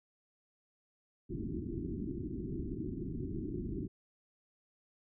white low-pass noise, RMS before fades -39 dBFS, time 1.29-3.88 s, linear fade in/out 20 ms, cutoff 380 Hz, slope 96 dB/octave, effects none

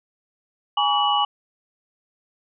sine tone cluster, 828 / 957 / 1139 / 2942 Hz, G#5 / A#5 / C#6 / F#7, -5 / +45 / +47 / -11 cents, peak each -21 / -29 / -22 / -23 dBFS, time 0.77-1.25 s, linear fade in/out 5 ms, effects none

